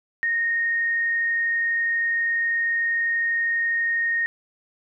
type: tone with frequency modulation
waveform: sine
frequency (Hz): 1854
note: A#6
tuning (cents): -10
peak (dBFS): -20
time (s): 0.23-4.26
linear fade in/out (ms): 0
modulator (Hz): 32.4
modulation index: 0.28
effects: none